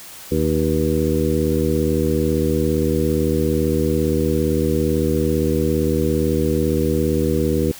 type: harmonic tone with a mistuned harmonic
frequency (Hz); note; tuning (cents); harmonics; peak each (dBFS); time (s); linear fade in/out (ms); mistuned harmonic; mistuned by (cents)
77.7; D#2; -2; 1 / 2 / 3 / 4 / 5 / 6; -23 / -23 / -23 / -23 / -23 / -23; 0.31-7.72; 10; 6; +62
effects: white hiss -38 dBFS RMS until 7.79 s